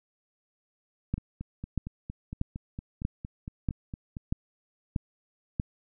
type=two click trains; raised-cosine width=5 ms; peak=-24 / -15 dBFS; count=14 / 8; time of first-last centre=1.18-4.169 / 1.14-5.599 s; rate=4.35 / 1.57 Hz; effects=none